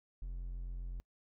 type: tone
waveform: triangle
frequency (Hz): 43.84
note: F1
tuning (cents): +7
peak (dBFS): -37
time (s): 0.22-1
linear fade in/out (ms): 0
effects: noise-tail reverb RT60 0.1 s tail -26 dB re dry